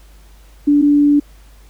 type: tone pair in turn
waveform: sine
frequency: 290.3 / 290.3 Hz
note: D4 / D4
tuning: -20 / -20 cents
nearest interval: unison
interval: 0 cents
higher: neither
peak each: -8 dBFS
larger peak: neither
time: 0.67-0.82 / 0.82-1.2 s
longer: second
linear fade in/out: 10 ms
effects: added 50 Hz sine -41 dBFS peak until 1.69 s + pink hiss -51 dBFS RMS until 1.69 s